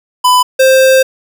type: tone pair in turn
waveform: square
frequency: 999 / 525.9 Hz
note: B5 / C5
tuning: +20 / +9 cents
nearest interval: major seventh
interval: 1111 cents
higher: first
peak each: -6 / -5 dBFS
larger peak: second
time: 0.24-0.43 / 0.59-1.03 s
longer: second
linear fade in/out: 10 ms
effects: none